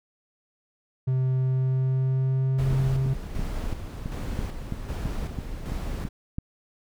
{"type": "tone with pitch glide", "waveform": "triangle", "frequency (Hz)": [129.9, 133.01], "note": ["C3", "C3"], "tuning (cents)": [-12, 29], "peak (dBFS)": -19, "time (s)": [1.07, 3.14], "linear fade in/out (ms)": 10, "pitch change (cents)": 41, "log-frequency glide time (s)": [1.37, 2.82]}
{"type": "noise with tremolo", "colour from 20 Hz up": "brown", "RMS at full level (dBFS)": -30, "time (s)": [2.58, 6.09], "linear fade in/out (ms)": 10, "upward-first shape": "square", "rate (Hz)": 1.3, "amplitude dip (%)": 45}
{"type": "click train", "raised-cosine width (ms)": 5, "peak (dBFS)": -17, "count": 12, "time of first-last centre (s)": [2.73, 6.384], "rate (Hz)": 3.01}
{"effects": []}